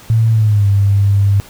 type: tone with pitch glide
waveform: sine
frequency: 112.8 to 99.91 Hz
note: A2 to G2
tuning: +44 to +33 cents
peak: -8 dBFS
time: 0.1-1.4 s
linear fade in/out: 0 ms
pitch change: -211 cents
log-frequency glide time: 0.31-0.67 s
effects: pink hiss -39 dBFS RMS until 1.49 s